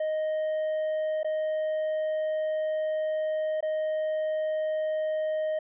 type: tone with dropouts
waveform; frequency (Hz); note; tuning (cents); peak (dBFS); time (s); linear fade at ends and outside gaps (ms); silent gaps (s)
triangle; 622.3; D#5; 0; -24; 0-5.59; 5; 1.232-1.245 / 3.607-3.626
effects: resampled to 8000 Hz